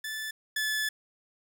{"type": "tone pair in turn", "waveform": "sawtooth", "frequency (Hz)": [1748, 1728.9], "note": ["A6", "A6"], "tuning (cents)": [-12, -31], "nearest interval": "unison", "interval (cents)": 19, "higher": "first", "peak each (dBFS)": [-30, -24], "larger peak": "second", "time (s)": [[0.04, 0.31], [0.56, 0.89]], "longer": "second", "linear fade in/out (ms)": 5, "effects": ["10-bit"]}